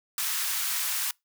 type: high-pass noise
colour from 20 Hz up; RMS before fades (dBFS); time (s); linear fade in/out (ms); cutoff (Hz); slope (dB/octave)
white; -29; 0.18-1.11; 2; 1000; 24
effects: noise-tail reverb RT60 0.2 s tail -26 dB re dry